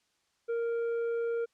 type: tone with tanh clipping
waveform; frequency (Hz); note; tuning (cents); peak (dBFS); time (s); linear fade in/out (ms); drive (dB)
triangle; 465.4; A#4; -3; -30; 0.48-1.46; 20; 10
effects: white hiss -74 dBFS RMS until 1.53 s + low-pass 7000 Hz 12 dB/octave